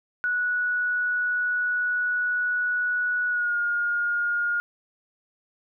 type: tone with pitch glide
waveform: sine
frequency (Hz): 1469 to 1423.9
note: F#6 to F6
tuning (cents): -13 to +33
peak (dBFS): -22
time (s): 0.24-4.6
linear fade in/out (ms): 0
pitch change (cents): -54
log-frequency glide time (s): 3.28-3.57
effects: none